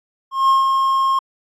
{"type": "tone with ADSR envelope", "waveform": "triangle", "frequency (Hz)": 1073, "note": "C6", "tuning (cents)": 43, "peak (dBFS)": -8, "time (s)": [0.31, 1.19], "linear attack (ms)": 180, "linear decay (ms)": 150, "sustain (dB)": -4, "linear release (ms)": 4, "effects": ["AAC 64 kbps"]}